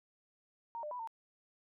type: tone with pitch steps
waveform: sine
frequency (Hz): 928 / 600 / 988 / 907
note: A#5 / D5 / B5 / A#5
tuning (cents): -8 / +37 / 0 / -48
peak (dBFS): -39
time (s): 0.75-1.074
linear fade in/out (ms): 0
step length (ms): 81
effects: none